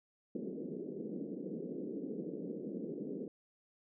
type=band-pass noise; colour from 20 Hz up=pink; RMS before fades=-42 dBFS; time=0.35-3.28 s; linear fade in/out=2 ms; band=180 to 480 Hz; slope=48 dB/octave; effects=none